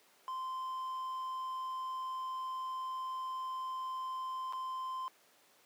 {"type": "tone with dropouts", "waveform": "triangle", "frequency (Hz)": 1038, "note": "C6", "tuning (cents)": -14, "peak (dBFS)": -35, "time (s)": [0.28, 5.08], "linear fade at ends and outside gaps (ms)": 0, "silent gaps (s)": [4.525, 4.533], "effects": ["pink hiss -65 dBFS RMS until 5.65 s", "high-pass 400 Hz 12 dB/octave"]}